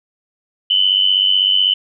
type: tone pair together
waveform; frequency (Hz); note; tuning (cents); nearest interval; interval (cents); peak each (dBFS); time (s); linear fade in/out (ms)
sine; 2960 / 3056; F#7 / G7; 0 / -45; minor second; 55; -14; 0.7-1.74; 5
effects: none